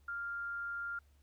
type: tone with amplitude modulation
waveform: sine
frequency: 1396.9 Hz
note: F6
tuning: in tune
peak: -36 dBFS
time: 0.08-0.99 s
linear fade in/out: 5 ms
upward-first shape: sine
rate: 226 Hz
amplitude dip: 25%
effects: added 71 Hz sine -63 dBFS peak until 1.22 s + pink hiss -75 dBFS RMS until 1.22 s